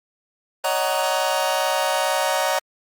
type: chord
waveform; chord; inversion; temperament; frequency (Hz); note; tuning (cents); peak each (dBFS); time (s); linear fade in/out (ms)
sawtooth; D# minor seventh; third; just; 560 / 622.3 / 746.7 / 933.4; C#5 / D#5 / F#5 / A#5; +18 / 0 / +16 / +2; -21; 0.64-2.59; 5
effects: Opus 24 kbps